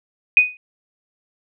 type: tone with exponential decay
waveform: sine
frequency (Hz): 2489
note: D#7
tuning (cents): 0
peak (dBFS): -4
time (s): 0.37-0.57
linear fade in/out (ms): 1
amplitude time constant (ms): 42
effects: none